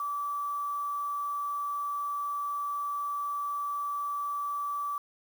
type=tone with quantisation; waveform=sine; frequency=1156 Hz; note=D6; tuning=28 cents flat; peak=-30 dBFS; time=0-4.98 s; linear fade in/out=2 ms; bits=8; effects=none